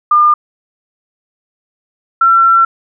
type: tone pair in turn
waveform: sine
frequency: 1205 / 1352.6 Hz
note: D6 / E6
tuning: +44 / +44 cents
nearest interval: major second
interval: 200 cents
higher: second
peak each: -5 / -5 dBFS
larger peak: neither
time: 0.11-0.34 / 2.21-2.65 s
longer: second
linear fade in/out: 5 ms
effects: none